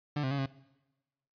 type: tone with pitch steps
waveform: 30% pulse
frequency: 147.4 / 131.7 / 140.1 / 135.1 Hz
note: D3 / C3 / C#3 / C#3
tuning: +7 / +12 / +19 / -44 cents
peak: -27 dBFS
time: 0.16-0.46 s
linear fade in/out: 5 ms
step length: 75 ms
effects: noise-tail reverb RT60 1.0 s tail -20 dB re dry + resampled to 11025 Hz